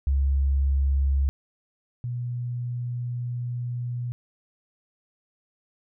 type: tone pair in turn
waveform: sine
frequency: 68.6 / 121.81 Hz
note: C#2 / B2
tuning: -17 / -23 cents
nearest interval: minor seventh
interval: 994 cents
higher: second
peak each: -19 / -27 dBFS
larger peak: first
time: 0.07-1.29 / 2.04-4.12 s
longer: second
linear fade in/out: 0 ms
effects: none